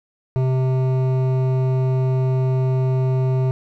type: tone with hard clipping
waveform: triangle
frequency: 130 Hz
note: C3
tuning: 11 cents flat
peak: -18 dBFS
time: 0.36-3.51 s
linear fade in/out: 0 ms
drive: 16 dB
effects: none